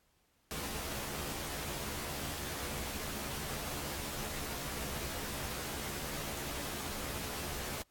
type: noise with comb filter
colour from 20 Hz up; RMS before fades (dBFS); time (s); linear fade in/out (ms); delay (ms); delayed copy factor
pink; -40; 0.51-7.82; 0; 14; +0.85
effects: pink hiss -73 dBFS RMS until 7.9 s + AAC 64 kbps